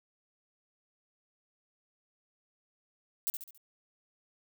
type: noise with echo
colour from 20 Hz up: violet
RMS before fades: -31 dBFS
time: 3.27-3.3 s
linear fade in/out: 0 ms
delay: 69 ms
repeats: 4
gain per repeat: -7 dB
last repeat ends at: 3.576 s
effects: none